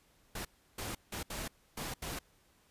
pink noise bursts at uneven times, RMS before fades -40 dBFS, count 6, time 0.35-0.45 / 0.78-0.95 / 1.12-1.23 / 1.3-1.48 / 1.77-1.94 / 2.02-2.19 s, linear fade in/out 5 ms, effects pink hiss -68 dBFS RMS until 2.7 s + resampled to 32000 Hz

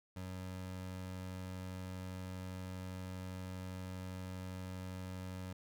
25% pulse tone, 92.5 Hz, F#2, in tune, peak -39 dBFS, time 0.16-5.53 s, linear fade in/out 5 ms, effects none

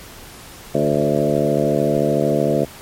harmonic tone with a mistuned harmonic, 73.42 Hz, D2, in tune, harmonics 2 / 3 / 4 / 5 / 6 / 7 / 8 / 9, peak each -23 / -23 / -23 / -23 / -23 / -23 / -23 / -23 dBFS, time 0.74-2.65 s, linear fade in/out 10 ms, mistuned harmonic 7, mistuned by +16 cents, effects pink hiss -39 dBFS RMS until 2.81 s + MP3 64 kbps

